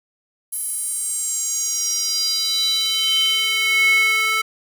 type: tone with high-pass filter sweep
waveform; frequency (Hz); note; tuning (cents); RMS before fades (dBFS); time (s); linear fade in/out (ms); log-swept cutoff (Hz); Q
square; 438.9; A4; -4; -20; 0.52-4.42; 10; 11000 to 1700; 6
effects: none